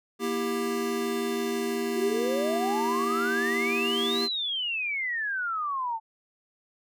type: chord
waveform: square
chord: E diminished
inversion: second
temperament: just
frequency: 237.3 / 329.6 / 395.6 Hz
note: Bb3 / E4 / G4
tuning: +31 / 0 / +16 cents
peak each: -32 / -36 / -30 dBFS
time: 0.19-4.29 s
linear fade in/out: 50 ms
type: exponential two-way sweep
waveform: sine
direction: up then down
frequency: 349.2 to 4186 to 874 Hz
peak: -27 dBFS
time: 1.94-6 s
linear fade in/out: 50 ms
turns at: 4.24 s
effects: none